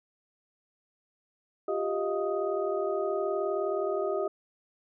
sine tone cluster, 357.7 / 396.9 / 627 / 700 / 1249 Hz, F4 / G4 / D#5 / F5 / D#6, +41 / +22 / +13 / +4 / +6 cents, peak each -35 / -30 / -32 / -39 / -38 dBFS, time 1.68-4.28 s, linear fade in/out 5 ms, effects none

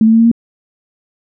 sine tone with pitch steps, 220 / 223.1 / 226.2 / 229.3 / 232.5 Hz, A3 / A3 / A3 / A#3 / A#3, 0 / +24 / +48 / -28 / -4 cents, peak -5 dBFS, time 0.01-0.315 s, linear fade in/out 2 ms, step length 61 ms, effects none

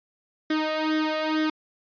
sawtooth tone with flanger, 311.1 Hz, D#4, in tune, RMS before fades -25 dBFS, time 0.5-1.5 s, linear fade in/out 5 ms, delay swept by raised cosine 0.56 to 1.53 ms, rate 2.2 Hz, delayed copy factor +0.8, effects resampled to 11025 Hz

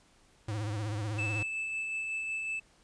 square tone with vibrato, 106.2 Hz, G#2, 39 cents sharp, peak -33 dBFS, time 0.48-1.43 s, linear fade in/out 5 ms, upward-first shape triangle, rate 16 Hz, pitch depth 110 cents each way
triangle tone with tremolo, 2628 Hz, E7, 6 cents flat, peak -30 dBFS, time 1.18-2.6 s, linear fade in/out 10 ms, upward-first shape sine, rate 5.4 Hz, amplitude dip 25%
effects pink hiss -64 dBFS RMS until 2.83 s + resampled to 22050 Hz

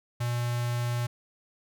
square tone with notch filter, 120.5 Hz, B2, 42 cents flat, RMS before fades -29 dBFS, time 0.2-1.07 s, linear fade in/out 10 ms, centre 320 Hz, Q 1.2, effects none

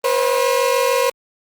30% pulse tone pair together, 487.9 / 534.6 Hz, B4 / C5, -21 / +37 cents, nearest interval major second, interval 158 cents, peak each -15 dBFS, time 0.04-1.1 s, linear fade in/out 5 ms, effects Opus 24 kbps

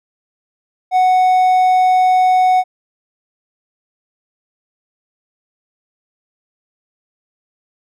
triangle tone, 740 Hz, F#5, in tune, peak -7 dBFS, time 0.91-2.64 s, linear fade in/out 50 ms, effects none

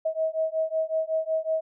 sine beating tone pair, 636 / 641.4 Hz, D#5 / E5, +38 / -48 cents, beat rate 5.4 Hz, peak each -27 / -27 dBFS, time 0.05-1.61 s, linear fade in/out 10 ms, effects none

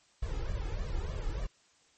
brown noise with flanger, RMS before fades -34 dBFS, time 0.22-1.47 s, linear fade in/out 10 ms, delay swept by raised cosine 1.7 to 2.38 ms, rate 3.3 Hz, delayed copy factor +0.95, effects white hiss -66 dBFS RMS until 1.97 s + MP3 32 kbps

